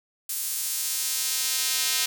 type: tone with high-pass filter sweep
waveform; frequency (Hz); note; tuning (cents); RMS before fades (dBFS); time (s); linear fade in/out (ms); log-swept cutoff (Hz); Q
square; 142.6; C#3; +49; -27; 0.29-2.06; 5; 9500 to 3600; 0.75
effects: none